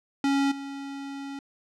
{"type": "tone with level steps", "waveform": "square", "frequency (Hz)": 277.2, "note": "C#4", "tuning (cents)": 0, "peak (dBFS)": [-22, -35], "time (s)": [0.24, 1.39], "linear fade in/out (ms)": 2, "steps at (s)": 0.51, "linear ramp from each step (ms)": 10, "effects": ["low-pass 6000 Hz 12 dB/octave"]}